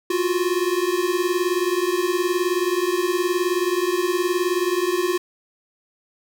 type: beating tone pair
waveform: square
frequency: 348.4 / 367.4 Hz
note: F4 / F#4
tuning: -4 / -12 cents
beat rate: 19 Hz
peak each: -23 dBFS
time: 0.1-5.18 s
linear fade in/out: 5 ms
effects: none